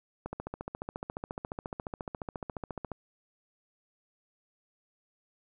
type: click train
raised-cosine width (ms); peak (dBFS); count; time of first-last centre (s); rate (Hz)
1; -22; 39; 0.26-2.917; 14.3
effects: none